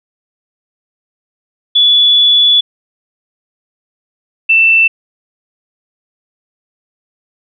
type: tone pair in turn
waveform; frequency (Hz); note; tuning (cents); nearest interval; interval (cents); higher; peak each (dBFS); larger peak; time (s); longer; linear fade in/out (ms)
sine; 3431 / 2668; A7 / E7; -44 / +20; major third; 436; first; -5; neither; 1.75-2.61 / 4.49-4.88; first; 10
effects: none